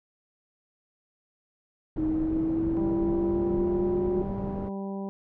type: low-pass noise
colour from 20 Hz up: pink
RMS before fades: -35 dBFS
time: 1.96-4.69 s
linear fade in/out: 5 ms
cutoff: 490 Hz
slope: 12 dB/octave
type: linear sweep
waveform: sine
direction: up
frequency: 311.1 to 363.2 Hz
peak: -24 dBFS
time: 1.98-4.22 s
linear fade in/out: 5 ms
type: harmonic tone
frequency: 196 Hz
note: G3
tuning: in tune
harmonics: 1 / 2 / 3 / 4 / 5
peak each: -32 / -38 / -42 / -44 / -46 dBFS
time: 2.77-5.09 s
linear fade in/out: 0 ms
effects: none